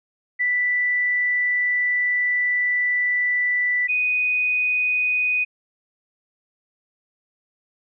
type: tone pair in turn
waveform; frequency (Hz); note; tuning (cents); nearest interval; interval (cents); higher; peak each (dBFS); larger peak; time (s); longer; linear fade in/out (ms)
sine; 1975.5 / 2489; B6 / D#7; 0 / 0; major third; 400; second; -18; neither; 0.39-3.88 / 3.88-5.45; first; 20
effects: none